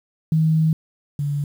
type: tone pair in turn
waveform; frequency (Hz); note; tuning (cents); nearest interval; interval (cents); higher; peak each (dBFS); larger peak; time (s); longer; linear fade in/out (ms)
sine; 158.7 / 144.19; D#3 / D3; +35 / -31; major second; 166; first; -14 / -20; first; 0.32-0.73 / 1.19-1.44; first; 2
effects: 8-bit